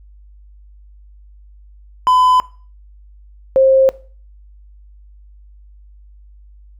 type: tone pair in turn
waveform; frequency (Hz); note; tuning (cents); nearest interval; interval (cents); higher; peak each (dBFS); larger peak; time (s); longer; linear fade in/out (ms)
triangle / sine; 1009 / 531.4; B5 / C5; +37 / +27; major seventh; 1110; first; -7; neither; 2.07-2.4 / 3.56-3.89; neither; 0
effects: noise-tail reverb RT60 0.4 s tail -20 dB re dry + added 50 Hz sine -40 dBFS peak until 6.79 s